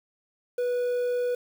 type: tone with quantisation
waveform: triangle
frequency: 490.5 Hz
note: B4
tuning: 12 cents flat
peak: -22 dBFS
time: 0.58-1.35 s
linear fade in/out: 5 ms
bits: 8
effects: none